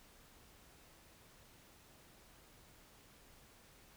silence, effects pink hiss -63 dBFS RMS until 3.96 s

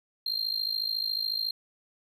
triangle tone with amplitude modulation, 4186 Hz, C8, in tune, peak -23 dBFS, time 0.26-1.51 s, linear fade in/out 5 ms, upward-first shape sine, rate 54 Hz, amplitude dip 85%, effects none

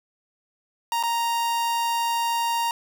45% pulse tone with dropouts, 932.3 Hz, A#5, in tune, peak -22 dBFS, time 0.92-2.71 s, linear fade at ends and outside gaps 1 ms, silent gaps 1.028-1.035 s, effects none

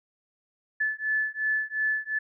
sine beating tone pair, 1734 / 1736.8 Hz, A6 / A6, -26 / -23 cents, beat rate 2.8 Hz, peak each -28 dBFS, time 0.8-2.19 s, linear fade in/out 10 ms, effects none

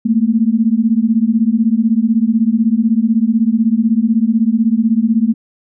sine beating tone pair, 217.2 / 233.2 Hz, A3 / A#3, -22 / +1 cents, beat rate 16 Hz, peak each -13 dBFS, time 0.05-5.34 s, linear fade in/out 10 ms, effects none

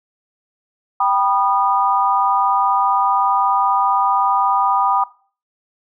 sine chord, G augmented, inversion none, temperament just, 784 / 980 / 1225 Hz, G5 / B5 / D#6, 0 / -14 / -27 cents, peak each -18 dBFS, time 1-5.04 s, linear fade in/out 5 ms, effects noise-tail reverb RT60 0.4 s tail -18 dB re dry

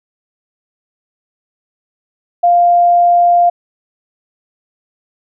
sine tone, 698.5 Hz, F5, in tune, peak -6 dBFS, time 2.43-3.5 s, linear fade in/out 10 ms, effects none

